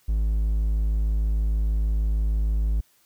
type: tone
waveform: triangle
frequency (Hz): 53.2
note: G#1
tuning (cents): +42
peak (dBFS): -18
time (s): 0.08-2.81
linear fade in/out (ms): 10
effects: white hiss -62 dBFS RMS until 3.05 s

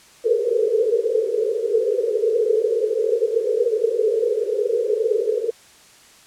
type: band-pass noise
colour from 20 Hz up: white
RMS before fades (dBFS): -20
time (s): 0.24-5.51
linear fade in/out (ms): 10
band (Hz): 420 to 480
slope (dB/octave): 96
effects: white hiss -49 dBFS RMS until 6.26 s + low-pass 9000 Hz 12 dB/octave

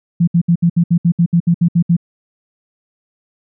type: tone bursts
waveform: sine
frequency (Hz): 170.8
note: F3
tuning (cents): -38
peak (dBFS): -8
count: 13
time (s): 0.2-1.967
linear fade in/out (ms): 10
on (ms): 75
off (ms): 66
effects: none

